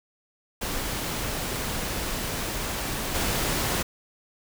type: noise with level steps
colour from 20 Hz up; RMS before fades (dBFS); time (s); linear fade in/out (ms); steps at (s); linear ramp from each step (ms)
pink; -30 / -26; 0.61-3.83; 10; 3.14; 10
effects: none